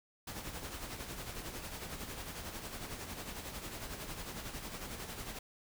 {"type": "noise with tremolo", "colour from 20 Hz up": "pink", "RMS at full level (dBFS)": -42, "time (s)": [0.27, 5.39], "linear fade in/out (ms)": 5, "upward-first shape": "sine", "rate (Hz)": 11, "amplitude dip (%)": 50, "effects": []}